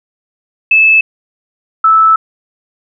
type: tone pair in turn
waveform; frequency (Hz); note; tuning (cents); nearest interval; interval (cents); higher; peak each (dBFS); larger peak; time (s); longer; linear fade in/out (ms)
sine; 2615 / 1311.7; E7 / E6; -15 / -9; octave; 1194; first; -4; neither; 0.71-1.01 / 1.84-2.16; second; 5
effects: none